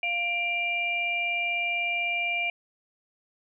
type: tone cluster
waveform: sine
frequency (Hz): 694 / 2370 / 2834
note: F5 / D7 / F7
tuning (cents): -11 / +15 / +25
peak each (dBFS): -34 / -26 / -35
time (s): 0.03-2.5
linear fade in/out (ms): 2
effects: none